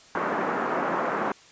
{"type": "band-pass noise", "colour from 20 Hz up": "white", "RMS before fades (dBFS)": -27, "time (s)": [0.15, 1.32], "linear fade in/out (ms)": 2, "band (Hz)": [190, 1400], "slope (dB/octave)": 24, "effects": ["white hiss -52 dBFS RMS until 1.51 s", "resampled to 16000 Hz"]}